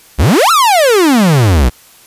45% pulse exponential two-way sweep, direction up then down, 55.9 to 1396.9 to 55.9 Hz, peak -6 dBFS, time 0.18-1.7 s, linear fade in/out 20 ms, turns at 0.51 s, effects white hiss -42 dBFS RMS until 2.06 s + resampled to 32000 Hz

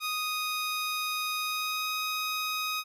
15% pulse tone with pitch glide, 1244.5 to 1255.3 Hz, D#6 to D#6, 0 to +15 cents, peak -23 dBFS, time 0-2.84 s, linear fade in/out 50 ms, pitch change +15 cents, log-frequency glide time 1.39-1.88 s, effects none

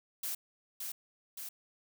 blue noise with echo, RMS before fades -37 dBFS, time 0.23-0.35 s, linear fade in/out 5 ms, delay 570 ms, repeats 2, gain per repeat -3 dB, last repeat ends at 1.49 s, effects none

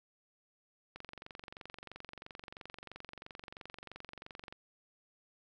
click train, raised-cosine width 0.3 ms, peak -30 dBFS, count 83, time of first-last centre 0.96-4.525 s, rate 23 Hz, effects none

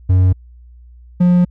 triangle tone pair in turn, 92.3 / 177.69 Hz, F#2 / F3, -4 / +30 cents, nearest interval major seventh, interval 1134 cents, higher second, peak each -6 dBFS, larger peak neither, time 0.09-0.33 / 1.2-1.45 s, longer second, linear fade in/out 10 ms, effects added 60 Hz sine -38 dBFS peak until 1.5 s

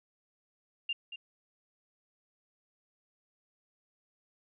sine tone with echo, 2794 Hz, F7, in tune, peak -30 dBFS, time 0.89-0.93 s, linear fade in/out 5 ms, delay 230 ms, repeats 1, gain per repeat -10 dB, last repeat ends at 1.16 s, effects none

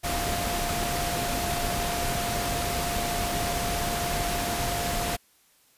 sine tone in noise, 698.5 Hz, F5, in tune, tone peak -31 dBFS, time 0.03-5.17 s, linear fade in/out 20 ms, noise pink, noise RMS -29 dBFS, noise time 0.03-5.17 s, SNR -5 dB, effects white hiss -62 dBFS RMS until 5.77 s + resampled to 32000 Hz

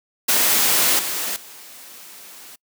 white noise with level steps, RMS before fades -17 / -25 / -41 dBFS, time 0.28-2.56 s, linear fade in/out 10 ms, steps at 0.99 / 1.36 s, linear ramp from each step 2 ms, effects noise-tail reverb RT60 0.1 s tail -26 dB re dry + high-pass 200 Hz 12 dB/octave

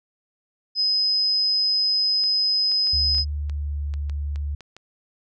sine tone, 5050 Hz, D#8, 25 cents sharp, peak -18 dBFS, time 0.75-3.25 s, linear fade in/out 50 ms
clicks, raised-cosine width 0.2 ms, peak -25 dBFS, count 11, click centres 2.238 / 2.717 / 2.871 / 3.148 / 3.183 / 3.497 / 3.939 / 4.097 / 4.359 / 4.607 / 4.766 s
sine tone with pitch glide, 73.42 to 72.41 Hz, D2 to D2, 0 to -24 cents, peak -24 dBFS, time 2.93-4.55 s, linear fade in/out 5 ms, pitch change -24 cents, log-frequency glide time 3.34-3.85 s
effects none

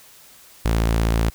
sawtooth tone, 56 Hz, A1, 31 cents sharp, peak -13 dBFS, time 0.65-1.3 s, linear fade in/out 5 ms, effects white hiss -48 dBFS RMS until 1.34 s

